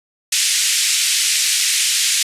white band-pass noise, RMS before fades -17 dBFS, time 0.32-2.23 s, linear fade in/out 5 ms, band 2100 to 9000 Hz, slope 24 dB/octave, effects resampled to 32000 Hz

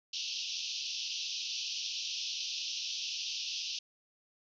white band-pass noise, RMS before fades -38 dBFS, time 0.13-3.79 s, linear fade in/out 5 ms, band 2600 to 6000 Hz, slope 96 dB/octave, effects none

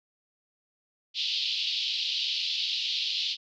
pink band-pass noise, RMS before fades -30 dBFS, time 1.14-3.37 s, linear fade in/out 50 ms, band 2900 to 4700 Hz, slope 48 dB/octave, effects none

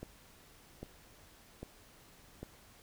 click train, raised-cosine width 2 ms, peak -29 dBFS, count 4, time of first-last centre 0.03-2.43 s, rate 1.25 Hz, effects pink hiss -60 dBFS RMS until 2.82 s

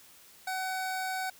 25% pulse tone, 753 Hz, F#5, 30 cents sharp, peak -28 dBFS, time 0.47-1.3 s, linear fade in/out 5 ms, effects white hiss -56 dBFS RMS until 1.39 s

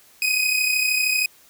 sawtooth tone pair together, 2483 / 2516 Hz, D#7 / D#7, -4 / +19 cents, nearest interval unison, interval 23 cents, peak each -20 / -17 dBFS, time 0.22-1.26 s, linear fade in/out 2 ms, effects white hiss -53 dBFS RMS until 1.49 s

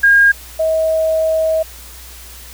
sine tone pair in turn, 1620 / 639 Hz, G#6 / D#5, -43 / +46 cents, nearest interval octave + major third, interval 1611 cents, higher first, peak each -6 / -12 dBFS, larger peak first, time 0.03-0.32 / 0.59-1.63 s, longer second, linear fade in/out 10 ms, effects added 60 Hz sine -37 dBFS peak until 2.53 s + white hiss -37 dBFS RMS until 2.53 s

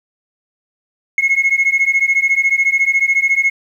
sine beating tone pair, 2166 / 2180 Hz, C#7 / C#7, -41 / -29 cents, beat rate 14 Hz, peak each -13 dBFS, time 1.18-3.5 s, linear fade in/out 2 ms, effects tanh soft clip ceiling -7 dBFS + 8-bit

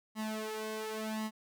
sawtooth tone with flanger, 217.4 Hz, A3, 21 cents flat, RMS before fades -38 dBFS, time 0.15-1.31 s, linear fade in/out 50 ms, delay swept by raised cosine 1 to 2.7 ms, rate 0.91 Hz, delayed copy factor +0.9, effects none

